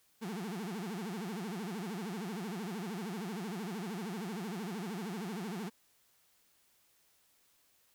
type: tone with vibrato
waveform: 35% pulse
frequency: 197.8 Hz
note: G3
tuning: 16 cents sharp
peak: -36 dBFS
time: 0.21-5.7 s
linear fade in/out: 20 ms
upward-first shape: sine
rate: 13 Hz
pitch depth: 260 cents each way
effects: white hiss -70 dBFS RMS until 7.94 s